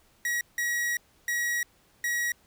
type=tone bursts at uneven times; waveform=45% pulse; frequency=1910 Hz; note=A#6; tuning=42 cents sharp; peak=-26 dBFS; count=4; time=0.25-0.41 / 0.58-0.97 / 1.28-1.63 / 2.04-2.32 s; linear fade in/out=2 ms; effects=pink hiss -63 dBFS RMS until 2.46 s